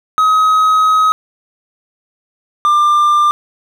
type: tone pair in turn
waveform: triangle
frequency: 1268 / 1192.6 Hz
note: D#6 / D6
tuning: +32 / +26 cents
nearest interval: minor second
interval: 106 cents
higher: first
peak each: -6 dBFS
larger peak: neither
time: 0.18-1.12 / 2.65-3.31 s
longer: first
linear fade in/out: 0 ms
effects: none